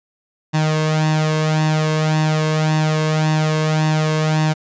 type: tone with flanger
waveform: sawtooth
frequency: 155.56 Hz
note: D#3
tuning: in tune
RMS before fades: -17 dBFS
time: 0.53-4.54 s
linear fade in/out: 20 ms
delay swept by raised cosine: 1.1 to 1.88 ms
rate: 1.8 Hz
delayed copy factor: +0.65
effects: resampled to 16000 Hz